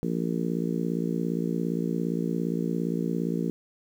harmonic tone, 57.4 Hz, A#1, 26 cents flat, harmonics 3 / 4 / 5 / 6 / 7 / 8, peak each -29 / -31 / -33 / -35 / -36 / -37 dBFS, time 0.03-3.5 s, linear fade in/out 0 ms, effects 9-bit

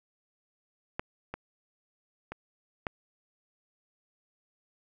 clicks, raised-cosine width 0.5 ms, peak -16 / -21 / -23 / -16 dBFS, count 4, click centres 0.995 / 1.34 / 2.32 / 2.868 s, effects none

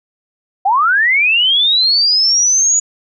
sine linear sweep, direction up, 732 to 6880 Hz, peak -9 dBFS, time 0.65-2.8 s, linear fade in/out 10 ms, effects none

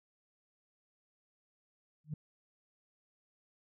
sine tone with exponential growth, 152.2 Hz, D#3, 38 cents flat, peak -31 dBFS, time 2.04-2.14 s, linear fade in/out 5 ms, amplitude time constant 20 ms, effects tanh soft clip ceiling -29 dBFS

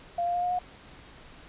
sine tone with pitch steps, 693 / 700.2 / 707.6 / 715 / 722.4 Hz, F5 / F5 / F5 / F5 / F#5, -14 / +4 / +23 / +41 / -42 cents, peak -25 dBFS, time 0.18-0.59 s, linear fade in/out 5 ms, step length 82 ms, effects pink hiss -50 dBFS RMS until 1.48 s + resampled to 8000 Hz

